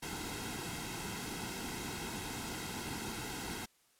pink noise with comb filter, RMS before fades -41 dBFS, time 0.02-3.66 s, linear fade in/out 10 ms, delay 1.7 ms, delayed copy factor -0.7, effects white hiss -70 dBFS RMS until 3.99 s + low-pass 12000 Hz 12 dB/octave

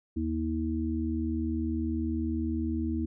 harmonic tone, 80 Hz, D#2, 49 cents sharp, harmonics 1 / 3 / 4, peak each -32 / -32 / -32 dBFS, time 0.16-3.06 s, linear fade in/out 10 ms, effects none

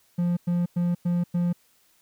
triangle tone bursts, 174.61 Hz, F3, in tune, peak -19 dBFS, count 5, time 0.18-1.53 s, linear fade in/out 10 ms, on 190 ms, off 100 ms, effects white hiss -63 dBFS RMS until 2.01 s

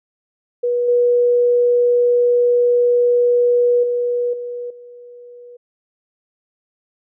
sine tone with level steps, 485.1 Hz, B4, 31 cents flat, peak -15 / -11 / -16 / -24 / -36 dBFS, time 0.63-5.57 s, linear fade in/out 10 ms, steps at 0.88 / 3.83 / 4.33 / 4.7 s, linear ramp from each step 5 ms, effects none

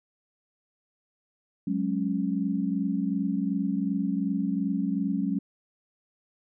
sine chord, F# suspended second, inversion none, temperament equal with one note detuned, 185 / 207.7 / 275.3 Hz, F#3 / G#3 / C#4, 0 / 0 / -12 cents, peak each -29 dBFS, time 1.67-5.39 s, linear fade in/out 5 ms, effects none

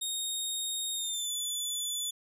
20% pulse tone with pitch glide, 3720 to 3471 Hz, A#7 to A7, -4 to -24 cents, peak -26 dBFS, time 0.01-2.11 s, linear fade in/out 10 ms, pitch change -120 cents, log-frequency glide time 0.94-1.32 s, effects none

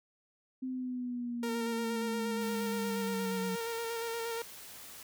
sine exponential sweep, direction down, 259.8 to 185 Hz, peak -34 dBFS, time 0.62-3.56 s, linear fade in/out 10 ms
sawtooth tone with vibrato, 461.3 Hz, A#4, 18 cents flat, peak -31 dBFS, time 1.43-4.42 s, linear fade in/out 2 ms, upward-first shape square, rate 8.5 Hz, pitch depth 19 cents each way
white noise, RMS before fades -49 dBFS, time 2.41-5.03 s, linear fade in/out 2 ms
effects none

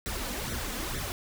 pink noise with flanger, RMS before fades -34 dBFS, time 0.06-1.12 s, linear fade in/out 0 ms, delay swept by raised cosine 0.51 to 4.11 ms, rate 2.2 Hz, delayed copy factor +0.7, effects none

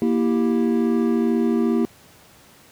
triangle chord, E diminished, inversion second, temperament equal with one note detuned, 235.5 / 329.6 / 392 Hz, Bb3 / E4 / G4, +18 / 0 / 0 cents, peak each -17 / -21 / -22 dBFS, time 0.02-1.85 s, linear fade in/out 0 ms, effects pink hiss -50 dBFS RMS until 2.71 s + high-pass 80 Hz 12 dB/octave

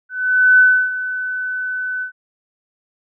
sine tone with ADSR envelope, 1506 Hz, F#6, 30 cents sharp, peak -6 dBFS, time 0.09-2.12 s, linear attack 500 ms, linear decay 310 ms, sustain -14 dB, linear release 100 ms, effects none

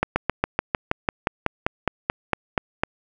slowing click train, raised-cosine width 0.5 ms, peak -4 dBFS, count 16, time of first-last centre 0.03-2.835 s, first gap 130 ms, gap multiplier 1.05, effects none

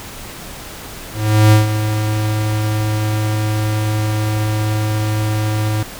square tone with ADSR envelope, 107.2 Hz, A2, 45 cents flat, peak -6 dBFS, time 1.12-5.83 s, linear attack 400 ms, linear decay 140 ms, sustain -10 dB, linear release 4 ms, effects pink hiss -32 dBFS RMS until 5.99 s

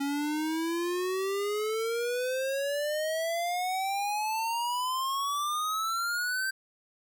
square exponential sweep, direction up, 277.2 to 1568 Hz, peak -29 dBFS, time 0-6.51 s, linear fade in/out 10 ms, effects none

